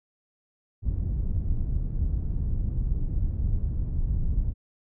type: low-pass noise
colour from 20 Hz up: pink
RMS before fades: -26 dBFS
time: 0.82-4.54 s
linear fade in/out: 50 ms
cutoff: 100 Hz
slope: 12 dB/octave
effects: none